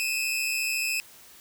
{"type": "tone pair together", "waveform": "sawtooth", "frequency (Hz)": [2503, 2637], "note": ["D#7", "E7"], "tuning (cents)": [10, 0], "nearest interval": "minor second", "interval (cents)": 90, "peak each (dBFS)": [-26, -25], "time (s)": [0, 1], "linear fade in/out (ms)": 0, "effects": ["white hiss -51 dBFS RMS until 1.4 s"]}